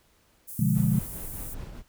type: high-pass noise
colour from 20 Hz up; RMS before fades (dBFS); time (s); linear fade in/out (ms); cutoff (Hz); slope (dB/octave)
pink; -40; 0.47-1.55; 20; 9700; 24
type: chord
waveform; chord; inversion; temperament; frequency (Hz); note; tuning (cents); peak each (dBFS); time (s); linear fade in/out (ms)
sine; B diminished seventh; none; equal; 123.47 / 146.83 / 174.61 / 207.7; B2 / D3 / F3 / Ab3; 0 / 0 / 0 / 0; -26; 0.59-0.99; 5
type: noise with tremolo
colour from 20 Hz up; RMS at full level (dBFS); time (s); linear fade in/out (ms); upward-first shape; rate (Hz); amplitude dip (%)
brown; -36; 0.73-1.83; 50; triangle; 4.8; 55
effects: pink hiss -64 dBFS RMS until 1.88 s